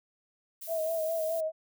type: noise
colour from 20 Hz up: violet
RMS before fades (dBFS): -42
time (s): 0.61-1.41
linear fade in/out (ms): 10
type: tone with vibrato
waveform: sine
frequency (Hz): 644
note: E5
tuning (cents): -41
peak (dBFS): -28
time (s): 0.67-1.52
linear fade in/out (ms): 50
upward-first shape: sine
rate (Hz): 4.8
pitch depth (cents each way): 45
effects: none